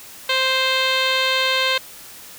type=tone with low-pass filter; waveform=10% pulse; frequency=523.3 Hz; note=C5; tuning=in tune; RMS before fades=-19 dBFS; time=0.29-1.78 s; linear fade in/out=5 ms; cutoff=4200 Hz; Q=3.6; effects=white hiss -40 dBFS RMS until 2.38 s